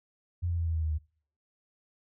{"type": "tone with pitch steps", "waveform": "sine", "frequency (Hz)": [87.31, 85.46, 83.66, 81.89, 80.16, 78.46, 76.8], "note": ["F2", "F2", "E2", "E2", "E2", "D#2", "D#2"], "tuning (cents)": [0, -37, 26, -11, -48, 15, -22], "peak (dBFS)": -27, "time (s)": [0.42, 0.987], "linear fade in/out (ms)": 20, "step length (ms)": 81, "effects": ["noise-tail reverb RT60 0.5 s tail -24 dB re dry"]}